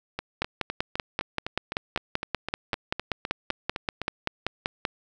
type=two click trains; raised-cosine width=0.3 ms; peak=-14 / -9 dBFS; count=16 / 24; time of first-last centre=0.19-4.017 / 0.42-4.852 s; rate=3.92 / 5.19 Hz; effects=none